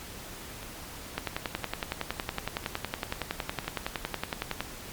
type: two click trains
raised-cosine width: 0.3 ms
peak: -13 / -24 dBFS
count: 38 / 4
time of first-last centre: 1.18-4.606 / 0.63-3.645 s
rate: 10.8 / 0.995 Hz
effects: pink hiss -43 dBFS RMS until 4.92 s + MP3 96 kbps